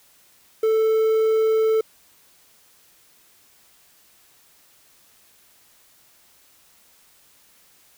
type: tone with quantisation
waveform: triangle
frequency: 440.8 Hz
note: A4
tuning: 3 cents sharp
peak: -14 dBFS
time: 0.63-1.81 s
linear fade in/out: 5 ms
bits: 7
effects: white hiss -56 dBFS RMS until 7.97 s